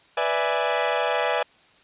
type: chord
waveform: sawtooth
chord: E dominant seventh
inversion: second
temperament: equal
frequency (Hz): 493.9 / 587.3 / 659.3 / 830.6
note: B4 / D5 / E5 / G#5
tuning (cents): 0 / 0 / 0 / 0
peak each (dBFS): -23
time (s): 0.17-1.43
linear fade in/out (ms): 5
effects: white hiss -56 dBFS RMS until 1.83 s + resampled to 8000 Hz